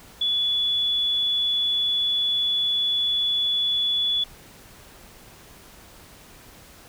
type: tone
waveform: sine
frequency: 3425 Hz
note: A7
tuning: 47 cents flat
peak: -20 dBFS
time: 0.21-4.24 s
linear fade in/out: 5 ms
effects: pink hiss -48 dBFS RMS until 6.88 s